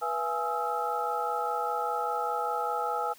sine tone cluster, 487 / 678 / 832 / 1280 / 1345 Hz, B4 / E5 / G#5 / D#6 / E6, -24 / +49 / +3 / +49 / +34 cents, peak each -35 / -37 / -31 / -34 / -36 dBFS, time 0.01-3.14 s, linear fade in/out 20 ms, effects white hiss -55 dBFS RMS until 3.18 s + high-pass 80 Hz 12 dB/octave

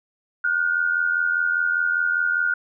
sine tone pair together, 1430 / 1515 Hz, F6 / F#6, +41 / +40 cents, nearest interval minor second, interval 99 cents, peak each -20 / -24 dBFS, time 0.44-2.54 s, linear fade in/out 5 ms, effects none

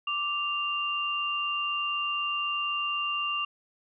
sine tone pair together, 1174.7 / 2788 Hz, D6 / F7, 0 / -4 cents, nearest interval octave + minor third, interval 1496 cents, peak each -31 / -29 dBFS, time 0.07-3.45 s, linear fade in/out 5 ms, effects none

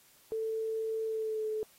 sine tone with pitch glide, 443.5 to 432.6 Hz, A4 to A4, +14 to -29 cents, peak -31 dBFS, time 0.32-1.63 s, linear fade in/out 0 ms, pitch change -43 cents, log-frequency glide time 1.06-1.47 s, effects white hiss -62 dBFS RMS until 1.78 s + AAC 48 kbps

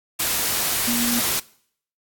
sine tone in noise, 238.3 Hz, A#3, 38 cents sharp, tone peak -22 dBFS, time 0.87-1.2 s, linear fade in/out 10 ms, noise white, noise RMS -22 dBFS, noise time 0.19-1.4 s, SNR -3 dB, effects noise-tail reverb RT60 0.6 s tail -22 dB re dry + AAC 64 kbps

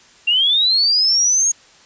sine linear sweep, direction up, 2733 to 6645 Hz, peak -12 dBFS, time 0.27-1.52 s, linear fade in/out 10 ms, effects white hiss -48 dBFS RMS until 1.85 s + resampled to 16000 Hz

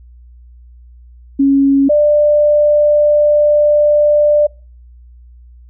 sine tone pair in turn, 275.8 / 593.2 Hz, C#4 / D5, -9 / +17 cents, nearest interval octave + minor second, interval 1326 cents, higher second, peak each -7 dBFS, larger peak neither, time 1.39-1.89 / 1.89-4.47 s, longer second, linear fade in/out 10 ms, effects noise-tail reverb RT60 0.4 s tail -26 dB re dry + added 60 Hz sine -37 dBFS peak until 5.69 s

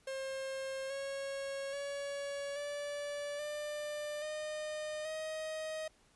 45% pulse tone with pitch steps, 534 / 548.7 / 563.8 / 579.3 / 595.3 / 611.6 / 628.5 Hz, C5 / C#5 / C#5 / D5 / D5 / D#5 / D#5, +35 / -18 / +29 / -24 / +23 / -30 / +17 cents, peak -38 dBFS, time 0.07-5.88 s, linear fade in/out 5 ms, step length 830 ms, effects pink hiss -68 dBFS RMS until 6.15 s + resampled to 24000 Hz

